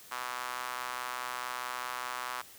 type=tone with high-pass filter; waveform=sawtooth; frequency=124.8 Hz; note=B2; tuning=19 cents sharp; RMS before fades=-38 dBFS; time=0.11-2.42 s; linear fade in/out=10 ms; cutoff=1100 Hz; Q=2.4; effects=white hiss -53 dBFS RMS until 2.58 s